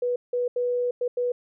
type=tone bursts at uneven times; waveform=sine; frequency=490 Hz; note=B4; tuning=14 cents flat; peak=-22 dBFS; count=5; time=0.02-0.16 / 0.33-0.48 / 0.56-0.91 / 1.01-1.08 / 1.17-1.32 s; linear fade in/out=5 ms; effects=none